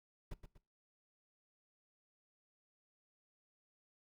brown noise with echo, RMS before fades -43 dBFS, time 0.31-0.34 s, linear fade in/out 5 ms, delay 120 ms, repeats 2, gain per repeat -8 dB, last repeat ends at 0.58 s, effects noise-tail reverb RT60 0.3 s tail -20 dB re dry

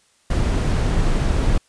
brown noise, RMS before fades -18 dBFS, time 0.3-1.58 s, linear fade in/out 5 ms, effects white hiss -59 dBFS RMS until 1.68 s + resampled to 22050 Hz

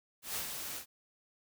white noise with ADSR envelope, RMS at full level -36 dBFS, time 0.22-0.86 s, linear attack 140 ms, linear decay 96 ms, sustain -5 dB, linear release 97 ms, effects none

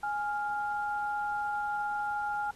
sine tone pair together, 830.6 / 1397.7 Hz, G#5 / F6, 0 / +1 cents, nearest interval major sixth, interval 901 cents, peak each -31 / -35 dBFS, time 0.03-2.51 s, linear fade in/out 5 ms, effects pink hiss -58 dBFS RMS until 2.55 s + AAC 32 kbps

